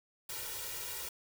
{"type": "noise with comb filter", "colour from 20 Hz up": "white", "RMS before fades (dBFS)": -41, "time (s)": [0.29, 1.09], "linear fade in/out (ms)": 5, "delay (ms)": 2.1, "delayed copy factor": 0.85, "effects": []}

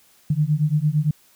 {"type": "beating tone pair", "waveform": "sine", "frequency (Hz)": [146.83, 155.63], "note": ["D3", "D#3"], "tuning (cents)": [0, 1], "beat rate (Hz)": 8.8, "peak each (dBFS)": [-20, -20], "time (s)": [0.3, 1.11], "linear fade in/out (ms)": 5, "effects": ["white hiss -56 dBFS RMS until 1.35 s"]}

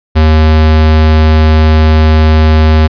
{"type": "tone", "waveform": "square", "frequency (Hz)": 78.2, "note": "D#2", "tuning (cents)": 9, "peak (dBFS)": -4, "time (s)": [0.15, 2.88], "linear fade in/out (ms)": 20, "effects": ["resampled to 11025 Hz"]}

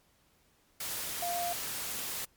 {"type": "tone in noise", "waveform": "sine", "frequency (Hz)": 698.5, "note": "F5", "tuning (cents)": 0, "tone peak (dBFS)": -32, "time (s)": [1.22, 1.53], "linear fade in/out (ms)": 5, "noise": "white", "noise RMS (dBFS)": -37, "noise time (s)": [0.8, 2.25], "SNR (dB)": 2, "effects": ["pink hiss -68 dBFS RMS until 2.36 s", "MP3 96 kbps"]}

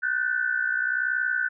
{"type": "tone cluster", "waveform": "sine", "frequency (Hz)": [1471, 1532, 1753], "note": ["F#6", "G6", "A6"], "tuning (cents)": [-11, -40, -7], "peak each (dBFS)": [-26, -26, -33], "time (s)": [0.02, 1.49], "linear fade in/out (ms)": 20, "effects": []}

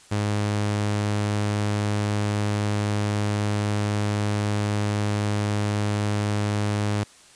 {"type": "tone", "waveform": "sawtooth", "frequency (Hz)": 103.83, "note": "G#2", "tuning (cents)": 0, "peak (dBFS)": -18, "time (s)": [0.11, 7.04], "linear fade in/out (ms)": 10, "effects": ["white hiss -51 dBFS RMS until 7.35 s", "resampled to 22050 Hz"]}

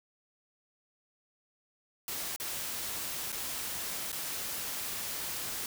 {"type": "noise with dropouts", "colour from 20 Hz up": "white", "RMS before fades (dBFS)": -37, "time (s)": [2.08, 5.66], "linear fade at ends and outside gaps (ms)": 2, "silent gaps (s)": [[2.362, 2.399], [3.32, 3.326], [4.119, 4.127]], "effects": []}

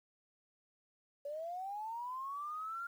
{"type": "linear sweep", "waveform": "sine", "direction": "up", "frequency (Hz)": [563, 1404], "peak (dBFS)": -39, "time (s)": [1.25, 2.87], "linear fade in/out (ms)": 5, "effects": ["11-bit"]}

